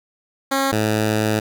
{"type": "tone pair in turn", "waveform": "10% pulse", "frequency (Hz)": [271.6, 107.78], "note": ["C#4", "A2"], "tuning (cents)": [-35, -35], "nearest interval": "octave + major third", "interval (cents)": 1600, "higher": "first", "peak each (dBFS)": -9, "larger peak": "neither", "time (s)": [[0.51, 0.72], [0.72, 1.4]], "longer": "second", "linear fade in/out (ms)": 10, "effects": []}